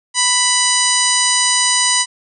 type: harmonic tone with a mistuned harmonic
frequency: 990 Hz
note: B5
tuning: 4 cents sharp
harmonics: 1 / 2 / 3 / 4 / 5 / 6 / 7 / 8 / 9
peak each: -21 / -21 / -21 / -21 / -21 / -21 / -21 / -21 / -21 dBFS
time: 0.14-2.06 s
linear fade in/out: 50 ms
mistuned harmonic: 8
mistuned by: +78 cents
effects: none